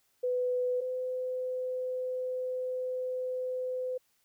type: tone pair in turn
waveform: sine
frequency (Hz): 498.5 / 508.1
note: B4 / B4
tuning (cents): +16 / +49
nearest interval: unison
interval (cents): 33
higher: second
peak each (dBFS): -27 / -31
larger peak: first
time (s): 0.23-0.81 / 0.81-3.98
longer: second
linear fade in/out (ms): 10
effects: white hiss -72 dBFS RMS until 4.24 s